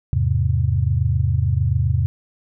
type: chord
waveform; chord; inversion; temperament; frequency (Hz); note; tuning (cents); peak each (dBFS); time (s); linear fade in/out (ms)
sine; E augmented; none; equal; 82.41 / 103.83 / 130.81; E2 / G#2 / B#2; 0 / 0 / 0; -20; 0.13-2.06; 0
effects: none